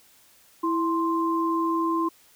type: tone pair together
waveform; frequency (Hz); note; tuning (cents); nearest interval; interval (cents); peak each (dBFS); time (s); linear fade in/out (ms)
sine; 330 / 1046.9; E4 / C6; +2 / +1; octave + minor sixth; 1999; -24 / -25; 0.63-2.09; 10
effects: white hiss -57 dBFS RMS until 2.35 s